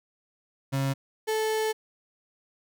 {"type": "tone pair in turn", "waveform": "35% pulse", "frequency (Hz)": [136.3, 436.7], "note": ["C#3", "A4"], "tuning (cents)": [-29, -13], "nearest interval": "octave + minor sixth", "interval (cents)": 2016, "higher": "second", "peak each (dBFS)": -23, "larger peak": "neither", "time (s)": [[0.72, 0.94], [1.27, 1.73]], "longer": "second", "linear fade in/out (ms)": 20, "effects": []}